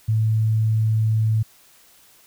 sine tone, 110 Hz, A2, in tune, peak -16 dBFS, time 0.08-1.43 s, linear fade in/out 10 ms, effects white hiss -53 dBFS RMS until 2.26 s

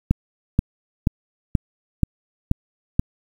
click train, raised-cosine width 5 ms, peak -3 dBFS, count 7, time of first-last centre 0.11-2.995 s, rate 2.08 Hz, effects 7-bit

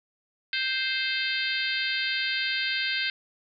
harmonic tone, 523.3 Hz, C5, in tune, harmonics 3 / 4 / 5 / 6 / 7 / 8 / 9, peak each -31 / -32 / -33 / -34 / -34 / -35 / -36 dBFS, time 0.53-3.1 s, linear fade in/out 2 ms, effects none

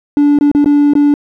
triangle tone with dropouts, 290 Hz, D4, 22 cents flat, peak -3 dBFS, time 0.17-1.14 s, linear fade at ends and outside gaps 1 ms, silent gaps 0.388-0.41 / 0.515-0.549 / 0.644-0.659 / 0.935-0.953 s, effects tanh soft clip ceiling 0 dBFS

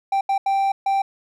triangle tone bursts at uneven times, 784 Hz, G5, in tune, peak -15 dBFS, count 4, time 0.12-0.21 / 0.29-0.38 / 0.46-0.72 / 0.86-1.02 s, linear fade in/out 5 ms, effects none

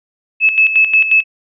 sine tone with tremolo, 2603 Hz, E7, 22 cents flat, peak -6 dBFS, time 0.4-1.24 s, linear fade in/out 50 ms, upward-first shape square, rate 5.6 Hz, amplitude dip 65%, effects resampled to 8000 Hz

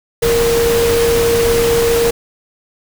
sine tone in noise, 466.2 Hz, A#4, in tune, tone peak -11 dBFS, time 0.22-2.11 s, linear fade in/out 10 ms, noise pink, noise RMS -19 dBFS, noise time 0.22-2.11 s, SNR +5 dB, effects none

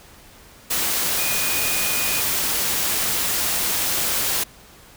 sine tone in noise, 2475 Hz, D#7, 10 cents flat, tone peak -28 dBFS, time 1.18-2.21 s, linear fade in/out 10 ms, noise white, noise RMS -22 dBFS, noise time 0.7-4.44 s, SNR -9 dB, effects pink hiss -47 dBFS RMS until 4.96 s

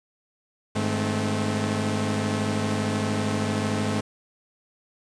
sawtooth tone cluster, 101.6 / 154.8 / 216.1 / 261 Hz, G#2 / D#3 / A3 / C4, -38 / -9 / -31 / -4 cents, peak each -24 / -30 / -23 / -27 dBFS, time 0.75-4.01 s, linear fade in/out 10 ms, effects resampled to 22050 Hz + 8-bit

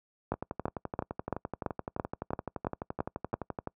two click trains, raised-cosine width 1 ms, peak -20 / -15 dBFS, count 40 / 10, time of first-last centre 0.34-3.673 / 0.32-3.34 s, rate 11.7 / 2.98 Hz, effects noise-tail reverb RT60 0.1 s tail -26 dB re dry + high-pass 60 Hz 12 dB/octave

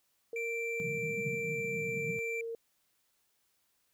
sine tone with pitch glide, 462.4 to 459.2 Hz, A#4 to A#4, -14 to -26 cents, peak -36 dBFS, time 0.33-2.55 s, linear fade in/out 2 ms, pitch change -12 cents, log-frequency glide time 1.38-2.01 s
triangle tone, 2349 Hz, D7, in tune, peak -34 dBFS, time 0.36-2.41 s, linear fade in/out 2 ms
pink band-pass noise, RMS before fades -42 dBFS, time 0.8-2.19 s, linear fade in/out 0 ms, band 130 to 200 Hz, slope 48 dB/octave
effects white hiss -75 dBFS RMS until 3.93 s

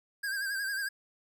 square tone with vibrato, 1600 Hz, G6, 35 cents sharp, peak -32 dBFS, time 0.23-0.89 s, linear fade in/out 10 ms, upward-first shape sine, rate 11 Hz, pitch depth 61 cents each way, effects none

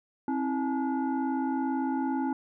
sine tone with frequency modulation, 265.1 Hz, C4, 23 cents sharp, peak -26 dBFS, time 0.28-2.33 s, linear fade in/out 2 ms, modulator 588 Hz, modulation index 1, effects none

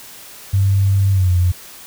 sine tone with pitch glide, 98 to 89.35 Hz, G2 to F2, 0 to +40 cents, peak -11 dBFS, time 0.53-1.52 s, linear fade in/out 10 ms, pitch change -160 cents, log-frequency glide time 1.11-1.31 s, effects white hiss -38 dBFS RMS until 1.86 s

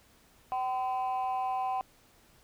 sine tone pair together, 765.9 / 1021 Hz, G5 / C6, -40 / -43 cents, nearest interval perfect fourth, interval 497 cents, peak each -28 / -33 dBFS, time 0.52-1.81 s, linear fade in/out 0 ms, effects tanh soft clip ceiling -26 dBFS + pink hiss -62 dBFS RMS until 2.43 s

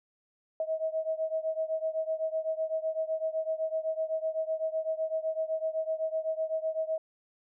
sine beating tone pair, 635 / 642.9 Hz, D#5 / E5, +35 / -43 cents, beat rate 7.9 Hz, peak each -31 / -33 dBFS, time 0.6-6.98 s, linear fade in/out 2 ms, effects none

